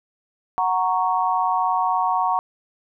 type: chord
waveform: sine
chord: F# major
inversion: none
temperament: equal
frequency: 740 / 932.3 / 1108.7 Hz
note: F#5 / A#5 / C#6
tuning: 0 / 0 / 0 cents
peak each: -22 / -22 / -23 dBFS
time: 0.58-2.39 s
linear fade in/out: 0 ms
effects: none